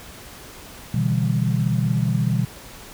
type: chord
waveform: sine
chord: E minor seventh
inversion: second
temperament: just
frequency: 123.61 / 148.33 / 164.81 / 197.78 Hz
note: B2 / D3 / E3 / G3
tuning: +2 / +18 / 0 / +16 cents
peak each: -21 / -25 / -24 / -25 dBFS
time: 0.94-2.45 s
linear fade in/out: 5 ms
effects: pink hiss -41 dBFS RMS until 2.93 s